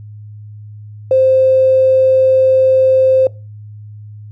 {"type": "tone with tanh clipping", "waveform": "triangle", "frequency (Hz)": 523.3, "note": "C5", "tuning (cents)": 0, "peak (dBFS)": -7, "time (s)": [1.11, 3.27], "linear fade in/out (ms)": 2, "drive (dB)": 3, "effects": ["noise-tail reverb RT60 0.3 s tail -22 dB re dry", "added 105 Hz sine -30 dBFS peak until 4.31 s"]}